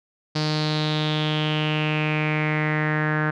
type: tone with low-pass filter sweep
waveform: sawtooth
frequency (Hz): 153.3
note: D#3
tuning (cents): -25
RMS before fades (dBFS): -23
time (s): 0.35-3.31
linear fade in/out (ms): 10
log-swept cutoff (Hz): 4700 to 1600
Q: 5.5
effects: none